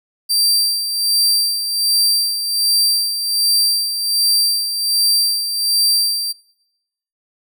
sawtooth tone with tremolo, 4699 Hz, D8, in tune, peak -9 dBFS, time 0.29-6.33 s, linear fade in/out 20 ms, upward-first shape sine, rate 1.3 Hz, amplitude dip 60%, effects noise-tail reverb RT60 0.9 s tail -24 dB re dry

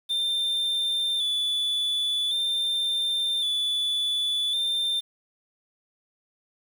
triangle tone with vibrato, 3525 Hz, A7, 2 cents sharp, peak -22 dBFS, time 0.09-5.01 s, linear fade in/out 20 ms, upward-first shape square, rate 0.45 Hz, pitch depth 31 cents each way, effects 8-bit

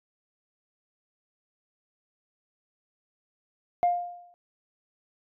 sine tone with exponential decay, 704 Hz, F5, 14 cents sharp, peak -16 dBFS, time 3.83-4.34 s, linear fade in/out 0 ms, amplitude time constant 110 ms, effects tanh soft clip ceiling -16 dBFS

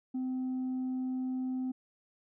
sine tone with tanh clipping, 257.2 Hz, C4, 30 cents flat, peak -32 dBFS, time 0.14-1.72 s, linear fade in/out 10 ms, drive 1 dB, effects none

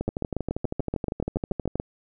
two click trains, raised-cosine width 2 ms, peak -13 / -14 dBFS, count 13 / 23, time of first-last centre 0.08-1.799 / 0.01-1.756 s, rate 6.98 / 12.6 Hz, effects none

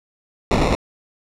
pink noise with sample-and-hold, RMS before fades -17 dBFS, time 0.51-0.75 s, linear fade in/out 0 ms, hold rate 1575 Hz, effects low-pass 6000 Hz 12 dB/octave

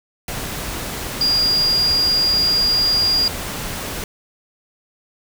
sine tone in noise, 4825 Hz, D8, 46 cents sharp, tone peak -14 dBFS, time 1.21-3.28 s, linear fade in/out 2 ms, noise pink, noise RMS -27 dBFS, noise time 0.28-4.04 s, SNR +10 dB, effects none

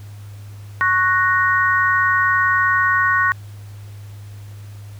sine chord, F# major, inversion second, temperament equal with one note detuned, 1104.3 / 1480 / 1864.7 Hz, C#6 / F#6 / A#6, -7 / 0 / 0 cents, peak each -18 dBFS, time 0.81-3.32 s, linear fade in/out 0 ms, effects added 102 Hz sine -33 dBFS peak until 4.99 s + pink hiss -49 dBFS RMS until 4.99 s

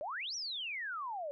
sine exponential two-way sweep, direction up then down, 554.4 to 5920 to 554.4 Hz, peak -37 dBFS, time 0.01-1.31 s, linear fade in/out 0 ms, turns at 0.35 s, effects none

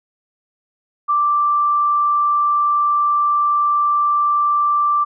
sine tone, 1174.7 Hz, D6, in tune, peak -13 dBFS, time 1.08-5.05 s, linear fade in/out 20 ms, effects none

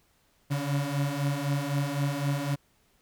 35% pulse beating tone pair, 139.6 / 143.5 Hz, C#3 / D3, +13 / -40 cents, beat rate 3.9 Hz, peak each -29 / -27 dBFS, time 0.5-2.56 s, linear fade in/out 20 ms, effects pink hiss -67 dBFS RMS until 3.01 s

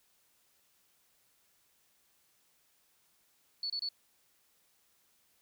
sine tone bursts, 4435 Hz, C#8, in tune, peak -33 dBFS, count 3, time 3.63-3.889 s, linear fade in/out 2 ms, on 69 ms, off 26 ms, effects white hiss -71 dBFS RMS until 5.41 s

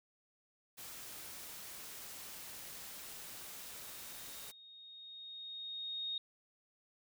white noise, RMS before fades -49 dBFS, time 0.77-4.52 s, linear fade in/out 20 ms
sine tone with exponential growth, 3721 Hz, A#7, 4 cents flat, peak -36 dBFS, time 2.77-6.18 s, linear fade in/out 2 ms, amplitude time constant 740 ms
effects none

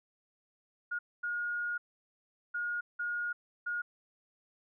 sine tone bursts at uneven times, 1433 Hz, F6, 44 cents sharp, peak -32 dBFS, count 5, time 0.91-0.99 / 1.23-1.78 / 2.54-2.81 / 2.99-3.33 / 3.66-3.82 s, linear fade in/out 10 ms, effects none

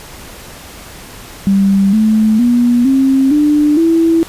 sine tone with pitch steps, 196 / 217.5 / 241.3 / 267.7 / 297.1 / 329.6 Hz, G3 / A3 / B3 / C4 / D4 / E4, 0 / -20 / -40 / +40 / +20 / 0 cents, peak -7 dBFS, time 1.47-4.23 s, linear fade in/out 0 ms, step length 460 ms, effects pink hiss -33 dBFS RMS until 4.28 s + resampled to 32000 Hz

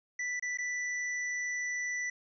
square tone with dropouts, 1975.5 Hz, B6, in tune, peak -33 dBFS, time 0.19-2.1 s, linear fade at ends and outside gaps 5 ms, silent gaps 0.397-0.424 / 0.574-0.585 s, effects resampled to 16000 Hz

